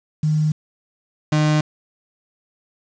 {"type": "tone pair in turn", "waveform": ["sine", "35% pulse"], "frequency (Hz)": [153.7, 152.46], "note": ["D#3", "D#3"], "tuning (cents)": [-21, -35], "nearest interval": "unison", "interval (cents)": 14, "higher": "first", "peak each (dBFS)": [-15, -13], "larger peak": "second", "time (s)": [[0.23, 0.52], [1.32, 1.61]], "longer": "neither", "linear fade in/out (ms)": 5, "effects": ["resampled to 16000 Hz", "7-bit"]}